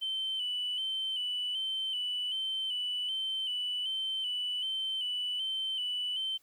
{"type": "tone with vibrato", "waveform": "sine", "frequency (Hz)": 3033, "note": "F#7", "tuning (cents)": 42, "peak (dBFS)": -30, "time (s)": [0.01, 6.38], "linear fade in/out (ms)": 20, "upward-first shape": "square", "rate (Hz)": 1.3, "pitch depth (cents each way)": 35, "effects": ["tanh soft clip ceiling -27 dBFS", "white hiss -68 dBFS RMS until 6.42 s"]}